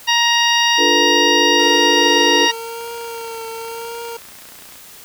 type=harmonic tone; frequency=940 Hz; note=A#5; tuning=14 cents sharp; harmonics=1 / 2 / 3 / 4 / 5 / 6; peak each=-18 / -18 / -17 / -20 / -25 / -23 dBFS; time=0.07-2.52 s; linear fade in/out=20 ms
type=chord; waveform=sine; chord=B half-diminished seventh; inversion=first; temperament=equal with one note detuned; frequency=293.7 / 349.2 / 440 / 487.9 Hz; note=D4 / F4 / A4 / B4; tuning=0 / 0 / 0 / -21 cents; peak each=-21 dBFS; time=0.77-2.49 s; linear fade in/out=50 ms
type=tone with vibrato; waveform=25% pulse; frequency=460.1 Hz; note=A#4; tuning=23 cents flat; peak=-23 dBFS; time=1.59-4.17 s; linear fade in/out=5 ms; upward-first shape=triangle; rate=0.93 Hz; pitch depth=30 cents each way
type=click train; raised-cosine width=0.3 ms; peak=-25 dBFS; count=59; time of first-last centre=2.81-4.756 s; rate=29.8 Hz
effects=white hiss -40 dBFS RMS until 5.04 s